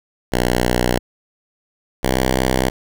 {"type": "tone pair in turn", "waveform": "5% pulse", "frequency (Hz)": [61.1, 64.3], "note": ["B1", "C2"], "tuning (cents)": [-18, -30], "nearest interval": "minor second", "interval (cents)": 88, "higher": "second", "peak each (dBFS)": -4, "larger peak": "neither", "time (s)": [[0.32, 0.99], [2.03, 2.7]], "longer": "neither", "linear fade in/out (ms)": 10, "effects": []}